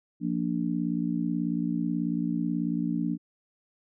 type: chord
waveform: sine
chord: Bb major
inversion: second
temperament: just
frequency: 174.81 / 233.1 / 291.4 Hz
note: F3 / Bb3 / D4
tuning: +2 / 0 / -13 cents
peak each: -30 dBFS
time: 0.2-3.18 s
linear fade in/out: 50 ms
effects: none